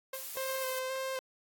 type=tone with exponential decay; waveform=sawtooth; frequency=529 Hz; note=C5; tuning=19 cents sharp; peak=-32 dBFS; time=0.13-0.31 s; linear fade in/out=5 ms; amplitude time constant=37 ms
type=noise; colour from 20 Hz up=blue; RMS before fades=-41 dBFS; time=0.14-0.79 s; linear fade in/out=2 ms
type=tone with vibrato; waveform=sawtooth; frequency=523.3 Hz; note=C5; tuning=in tune; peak=-30 dBFS; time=0.37-1.19 s; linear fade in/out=0 ms; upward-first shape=square; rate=1.9 Hz; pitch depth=16 cents each way
effects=AAC 64 kbps